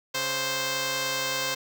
5% pulse tone pair together, 138.59 / 523.9 Hz, C#3 / C5, 0 / +2 cents, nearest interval octave + major seventh, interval 2302 cents, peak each -25 / -15 dBFS, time 0.14-1.55 s, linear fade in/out 10 ms, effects none

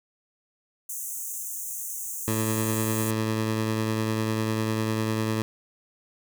pink high-pass noise, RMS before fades -34 dBFS, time 0.89-3.11 s, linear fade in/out 5 ms, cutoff 6200 Hz, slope 96 dB/octave
15% pulse tone with tremolo, 110 Hz, A2, in tune, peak -17 dBFS, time 2.28-5.42 s, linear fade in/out 0 ms, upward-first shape triangle, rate 10 Hz, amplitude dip 25%
effects none

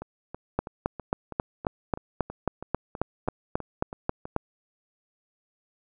two click trains, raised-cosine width 1 ms, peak -10 / -22 dBFS, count 15 / 14, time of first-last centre 0.59-4.364 / 0.02-4.255 s, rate 3.71 / 3.07 Hz, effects none

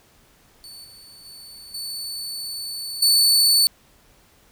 sawtooth tone with level steps, 4482 Hz, C#8, 18 cents sharp, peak -36 / -41 / -37 / -26 / -11 dBFS, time 0.64-3.67 s, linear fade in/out 0 ms, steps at 0.84 / 1.25 / 1.74 / 3.02 s, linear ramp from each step 5 ms, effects pink hiss -56 dBFS RMS until 4.51 s

